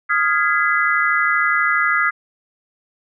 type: chord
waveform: sine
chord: F half-diminished seventh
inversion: third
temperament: equal with one note detuned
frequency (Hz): 1244.5 / 1396.9 / 1661.2 / 2017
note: Eb6 / F6 / Ab6 / Cb7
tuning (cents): 0 / 0 / 0 / +36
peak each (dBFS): -20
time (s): 0.09-2.11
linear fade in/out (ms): 20
effects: none